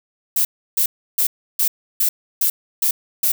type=noise bursts; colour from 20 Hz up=violet; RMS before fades=-17 dBFS; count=8; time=0.36-3.32 s; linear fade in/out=5 ms; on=90 ms; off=320 ms; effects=none